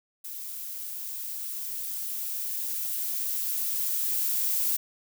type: noise with level ramp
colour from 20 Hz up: violet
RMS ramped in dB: -38 to -26 dBFS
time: 0.24-4.77 s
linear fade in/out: 10 ms
effects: none